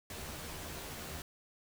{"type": "noise with comb filter", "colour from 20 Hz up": "pink", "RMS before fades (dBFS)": -44, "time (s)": [0.1, 1.22], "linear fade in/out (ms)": 2, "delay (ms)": 13, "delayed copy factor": 0.65, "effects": []}